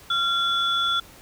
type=tone pair together; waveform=sine; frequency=1377 / 3436 Hz; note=F6 / A7; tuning=-25 / -42 cents; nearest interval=octave + major third; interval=1583 cents; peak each=-22 / -22 dBFS; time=0.1-1 s; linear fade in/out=5 ms; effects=tanh soft clip ceiling -14 dBFS + pink hiss -48 dBFS RMS until 1.21 s